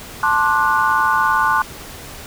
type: chord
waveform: sine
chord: D dominant seventh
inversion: second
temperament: just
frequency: 881 / 1057.2 / 1174.7 / 1468.3 Hz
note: A5 / C6 / D6 / F#6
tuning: +2 / +18 / 0 / -14 cents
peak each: -19 / -18 / -20 / -18 dBFS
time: 0.23-1.62 s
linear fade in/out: 2 ms
effects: pink hiss -35 dBFS RMS until 2.26 s